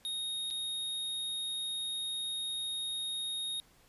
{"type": "tone with dropouts", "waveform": "square", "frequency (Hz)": 3729, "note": "A#7", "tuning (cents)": 0, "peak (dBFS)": -35, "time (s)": [0.05, 3.6], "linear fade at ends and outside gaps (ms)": 0, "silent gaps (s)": [0.503, 0.509], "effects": ["pink hiss -64 dBFS RMS until 3.88 s", "resampled to 32000 Hz"]}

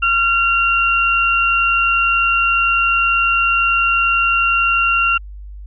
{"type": "tone pair together", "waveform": "sine", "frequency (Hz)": [1375.7, 2761], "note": ["F6", "F7"], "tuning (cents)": [-26, -20], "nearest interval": "octave", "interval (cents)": 1206, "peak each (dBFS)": -15, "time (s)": [0.02, 5.18], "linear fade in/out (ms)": 10, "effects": ["added 50 Hz sine -30 dBFS peak until 5.66 s"]}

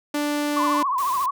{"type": "tone", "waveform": "sawtooth", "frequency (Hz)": 293.7, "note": "D4", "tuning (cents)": 0, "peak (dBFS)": -18, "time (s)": [0.14, 0.83], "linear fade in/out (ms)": 5}
{"type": "tone with vibrato", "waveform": "sine", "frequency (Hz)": 1063, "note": "C6", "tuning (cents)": 27, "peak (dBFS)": -20, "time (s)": [0.56, 1.31], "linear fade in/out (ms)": 10, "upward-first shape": "triangle", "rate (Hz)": 14, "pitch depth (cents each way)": 150}
{"type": "noise", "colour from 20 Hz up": "white", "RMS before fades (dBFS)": -36, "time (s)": [0.98, 1.26], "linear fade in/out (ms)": 2}
{"effects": []}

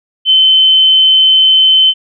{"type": "tone", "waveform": "sine", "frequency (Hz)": 3067, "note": "G7", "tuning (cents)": -38, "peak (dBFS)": -4, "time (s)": [0.25, 1.94], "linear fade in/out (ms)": 50, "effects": []}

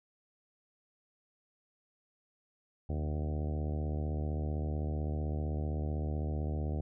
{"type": "harmonic tone with a mistuned harmonic", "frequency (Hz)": 75.7, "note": "D#2", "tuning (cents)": -47, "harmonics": [1, 2, 3, 4, 5, 6, 7, 8, 9, 10], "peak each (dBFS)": [-33, -39, -43, -45, -47, -49, -50, -51, -52, -53], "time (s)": [2.89, 6.81], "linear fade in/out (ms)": 5, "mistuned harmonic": 1, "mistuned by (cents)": 82, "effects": []}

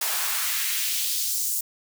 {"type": "noise with high-pass filter sweep", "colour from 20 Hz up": "white", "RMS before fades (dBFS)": -26, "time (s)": [0.01, 1.61], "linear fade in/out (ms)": 5, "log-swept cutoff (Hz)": [670, 8200], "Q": 1.2, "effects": []}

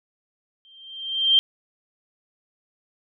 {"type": "tone with exponential growth", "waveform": "sine", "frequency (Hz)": 3158, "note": "G7", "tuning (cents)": 12, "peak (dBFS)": -11, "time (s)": [0.65, 1.39], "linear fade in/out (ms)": 0, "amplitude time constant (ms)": 160, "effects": []}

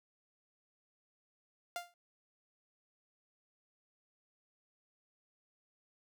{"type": "tone with exponential decay", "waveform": "sawtooth", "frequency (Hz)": 698.5, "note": "F5", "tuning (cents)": 0, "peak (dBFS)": -31, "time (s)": [1.76, 1.94], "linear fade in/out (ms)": 1, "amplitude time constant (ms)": 38, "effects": []}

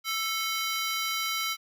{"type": "ring-modulated tone", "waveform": "20% pulse", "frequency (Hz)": 1760, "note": "A6", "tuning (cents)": 0, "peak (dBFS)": -20, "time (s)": [0.04, 1.57], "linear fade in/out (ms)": 50, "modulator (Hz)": 433, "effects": []}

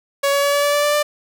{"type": "tone with pitch steps", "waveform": "sawtooth", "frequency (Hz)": [560, 564.5, 569.1, 573.8, 578.4, 583.1, 587.8, 592.6], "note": ["C#5", "C#5", "C#5", "D5", "D5", "D5", "D5", "D5"], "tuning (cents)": [18, 31, 45, -40, -27, -13, 1, 15], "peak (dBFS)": -11, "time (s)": [0.23, 1.03], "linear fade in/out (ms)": 10, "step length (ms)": 100, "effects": []}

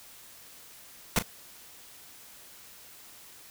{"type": "noise with echo", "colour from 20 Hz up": "pink", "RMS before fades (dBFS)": -24, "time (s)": [1.16, 1.19], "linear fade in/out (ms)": 2, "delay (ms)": 35, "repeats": 1, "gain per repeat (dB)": -12, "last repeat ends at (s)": 1.225, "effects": ["white hiss -51 dBFS RMS until 3.5 s"]}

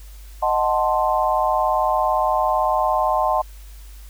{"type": "chord", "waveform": "sine", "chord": "D# diminished seventh", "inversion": "none", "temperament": "equal", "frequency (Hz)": [622.3, 740, 880, 1046.5], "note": ["D#5", "F#5", "A5", "C6"], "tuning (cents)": [0, 0, 0, 0], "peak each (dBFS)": -22, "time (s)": [0.42, 3.42], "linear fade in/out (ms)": 10, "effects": ["added 50 Hz sine -37 dBFS peak until 4.09 s", "white hiss -50 dBFS RMS until 4.09 s"]}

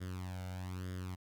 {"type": "tone with flanger", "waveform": "sawtooth", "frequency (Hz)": 91.9, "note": "F#2", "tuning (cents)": -11, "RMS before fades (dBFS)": -42, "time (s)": [0, 1.16], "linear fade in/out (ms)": 20, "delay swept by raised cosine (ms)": [0.59, 1.39], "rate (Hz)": 1.1, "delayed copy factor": 0.75, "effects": []}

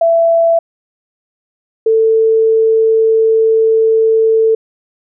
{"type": "tone pair in turn", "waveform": "sine", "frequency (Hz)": [667, 445.2], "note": ["E5", "A4"], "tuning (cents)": [20, 20], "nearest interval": "perfect fifth", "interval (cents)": 700, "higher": "first", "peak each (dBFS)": -7, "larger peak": "neither", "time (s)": [[0.01, 0.59], [1.86, 4.55]], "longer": "second", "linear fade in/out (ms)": 5, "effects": []}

